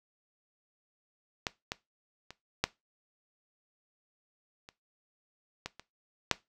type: clicks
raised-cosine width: 0.2 ms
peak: -13 / -16 / -27 / -8 / -30 / -19 / -28 / -6 dBFS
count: 8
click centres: 1.468 / 1.719 / 2.306 / 2.64 / 4.689 / 5.66 / 5.796 / 6.313 s
effects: noise-tail reverb RT60 0.2 s tail -18 dB re dry